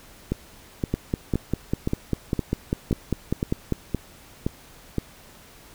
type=two click trains; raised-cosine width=3 ms; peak=-10 / -9 dBFS; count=10 / 15; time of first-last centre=0.32-4.983 / 0.94-3.723 s; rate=1.93 / 5.03 Hz; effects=pink hiss -49 dBFS RMS until 5.74 s